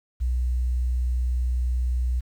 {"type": "tone", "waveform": "sine", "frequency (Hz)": 61.74, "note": "B1", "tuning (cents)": 0, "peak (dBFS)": -21, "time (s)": [0.2, 2.21], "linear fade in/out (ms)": 20, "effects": ["9-bit"]}